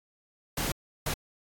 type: noise bursts at uneven times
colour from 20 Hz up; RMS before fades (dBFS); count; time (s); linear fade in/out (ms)
pink; -30; 2; 0.57-0.72 / 1.06-1.14; 5
effects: AAC 64 kbps